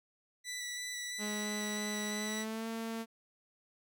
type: tone with vibrato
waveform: 15% pulse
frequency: 1971 Hz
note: B6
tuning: 4 cents flat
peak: -32 dBFS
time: 0.44-2.46 s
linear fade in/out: 50 ms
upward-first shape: square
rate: 3 Hz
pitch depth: 9 cents each way
type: tone with pitch glide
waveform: sawtooth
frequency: 209.8 to 226.2 Hz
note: G#3 to A3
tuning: +18 to +48 cents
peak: -33 dBFS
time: 1.18-3.06 s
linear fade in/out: 50 ms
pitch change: +130 cents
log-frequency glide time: 2.16-2.67 s
effects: none